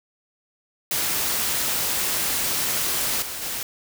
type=noise with level steps; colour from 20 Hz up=white; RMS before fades=-24 / -32 / -29 dBFS; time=0.91-3.63 s; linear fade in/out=2 ms; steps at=3.22 / 3.42 s; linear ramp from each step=2 ms; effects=none